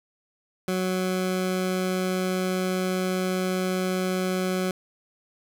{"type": "tone", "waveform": "20% pulse", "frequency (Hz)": 185, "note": "F#3", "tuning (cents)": 0, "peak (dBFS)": -19, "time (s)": [0.68, 4.71], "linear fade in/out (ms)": 2, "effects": []}